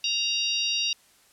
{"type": "harmonic tone with a mistuned harmonic", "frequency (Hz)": 940, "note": "A#5", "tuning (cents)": 14, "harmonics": [3, 4, 5, 6], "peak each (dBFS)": [-27, -29, -31, -33], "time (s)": [0.04, 0.93], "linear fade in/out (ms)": 2, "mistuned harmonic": 3, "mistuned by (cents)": -18, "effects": ["white hiss -59 dBFS RMS until 1.32 s", "low-pass 11000 Hz 12 dB/octave"]}